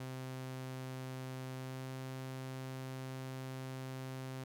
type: tone with pitch glide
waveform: sawtooth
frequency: 130 to 131.06 Hz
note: C3 to C3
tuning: -11 to +3 cents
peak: -38 dBFS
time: 0-4.44 s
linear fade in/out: 5 ms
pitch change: +14 cents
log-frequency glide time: 1.58-1.88 s
effects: none